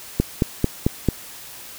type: click train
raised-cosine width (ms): 3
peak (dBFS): -3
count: 5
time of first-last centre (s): 0.2-1.087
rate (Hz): 4.51
effects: white hiss -39 dBFS RMS until 1.78 s